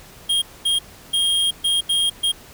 square tone bursts at uneven times, 3236 Hz, G#7, 46 cents flat, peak -17 dBFS, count 6, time 0.29-0.42 / 0.65-0.79 / 1.13-1.51 / 1.64-1.81 / 1.89-2.1 / 2.23-2.32 s, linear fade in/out 10 ms, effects pink hiss -44 dBFS RMS until 2.53 s

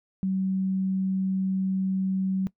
sine tone, 190 Hz, F#3, 46 cents sharp, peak -23 dBFS, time 0.23-2.47 s, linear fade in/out 0 ms, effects noise-tail reverb RT60 0.1 s tail -20 dB re dry

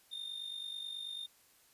triangle tone with amplitude modulation, 3637 Hz, A#7, 43 cents flat, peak -36 dBFS, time 0.11-1.27 s, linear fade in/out 20 ms, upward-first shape sine, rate 49.2 Hz, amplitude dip 65%, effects white hiss -66 dBFS RMS until 1.73 s + resampled to 32000 Hz

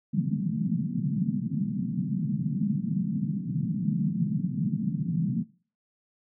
white band-pass noise, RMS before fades -28 dBFS, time 0.13-5.43 s, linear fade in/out 10 ms, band 140 to 220 Hz, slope 48 dB/octave, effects noise-tail reverb RT60 0.4 s tail -20 dB re dry

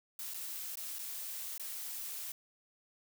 blue noise with dropouts, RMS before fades -42 dBFS, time 0.19-2.32 s, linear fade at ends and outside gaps 2 ms, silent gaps 0.338-0.343 / 0.756-0.771 / 0.986-0.99 / 1.579-1.596 s, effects none

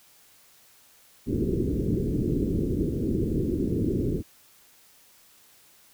white low-pass noise, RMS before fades -26 dBFS, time 1.26-4.23 s, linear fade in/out 50 ms, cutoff 400 Hz, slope 48 dB/octave, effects white hiss -57 dBFS RMS until 5.93 s

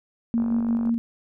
sine tone with tremolo, 231.9 Hz, A#3, 9 cents flat, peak -19 dBFS, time 0.34-0.98 s, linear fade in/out 0 ms, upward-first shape square, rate 5.8 Hz, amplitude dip 30%
click train, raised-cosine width 1 ms, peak -24 dBFS, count 26, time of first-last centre 0.38-0.893 s, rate 48.7 Hz
effects none

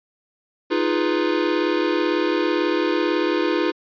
square chord, F half-diminished seventh, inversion third, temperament equal, 311.1 / 349.2 / 415.3 / 493.9 Hz, Eb4 / F4 / Ab4 / Cb5, 0 / 0 / 0 / 0 cents, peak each -24 / -23 / -27 / -27 dBFS, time 0.7-3.72 s, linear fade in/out 20 ms, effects resampled to 11025 Hz

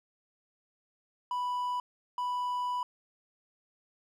triangle tone pair in turn, 987.8 / 987.8 Hz, B5 / B5, 0 / 0 cents, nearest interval unison, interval 0 cents, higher neither, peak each -28 dBFS, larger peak neither, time 1.31-1.8 / 2.18-2.83 s, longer second, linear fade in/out 2 ms, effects none

